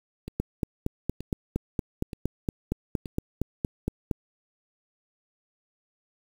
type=two click trains; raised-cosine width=3 ms; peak=-23 / -13 dBFS; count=4 / 17; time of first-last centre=0.28-3.058 / 0.4-4.112 s; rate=1.08 / 4.31 Hz; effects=7-bit